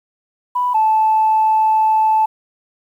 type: tone pair in turn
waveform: sine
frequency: 987.8 / 873.2 Hz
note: B5 / A5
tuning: 0 / -13 cents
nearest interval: major second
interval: 213 cents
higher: first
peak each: -14 / -10 dBFS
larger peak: second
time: 0.55-0.74 / 0.74-2.26 s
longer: second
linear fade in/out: 10 ms
effects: tanh soft clip ceiling -6 dBFS + 8-bit